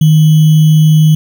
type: tone with sample-and-hold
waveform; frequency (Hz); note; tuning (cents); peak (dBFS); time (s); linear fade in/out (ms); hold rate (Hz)
sine; 155.56; D#3; 0; -3; 0.01-1.15; 5; 3150
effects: none